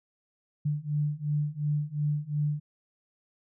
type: beating tone pair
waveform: sine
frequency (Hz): 146.83 / 149.63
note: D3 / D3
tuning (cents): 0 / +33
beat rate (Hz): 2.8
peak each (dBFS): -30 / -29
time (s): 0.65-2.6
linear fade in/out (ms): 10
effects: none